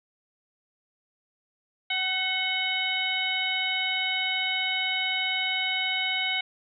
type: harmonic tone with a mistuned harmonic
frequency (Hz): 754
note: F#5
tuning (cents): +32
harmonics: 1 / 2 / 3 / 4 / 5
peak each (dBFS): -36 / -36 / -28 / -30 / -32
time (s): 1.9-6.41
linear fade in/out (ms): 5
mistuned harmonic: 3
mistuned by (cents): -55
effects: none